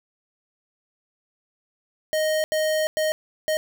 square tone bursts at uneven times, 622.3 Hz, D#5, in tune, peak -21 dBFS, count 4, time 2.13-2.44 / 2.52-2.87 / 2.97-3.12 / 3.48-3.57 s, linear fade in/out 0 ms, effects none

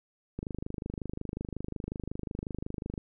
click train, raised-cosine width 3 ms, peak -22 dBFS, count 67, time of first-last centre 0.39-2.978 s, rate 25.5 Hz, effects none

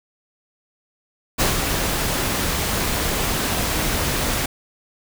pink noise with ADSR envelope, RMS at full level -17 dBFS, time 1.38-4.46 s, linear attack 26 ms, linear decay 140 ms, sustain -5 dB, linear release 5 ms, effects none

